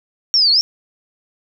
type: linear two-way sweep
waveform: sine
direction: down then up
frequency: 5610 to 4218 to 5610 Hz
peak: -10 dBFS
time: 0.34-0.61 s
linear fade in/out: 0 ms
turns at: 0.51 s
effects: none